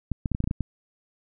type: clicks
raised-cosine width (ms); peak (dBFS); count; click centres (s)
5; -14; 9; 0.117 / 0.258 / 0.317 / 0.349 / 0.404 / 0.441 / 0.475 / 0.511 / 0.607
effects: none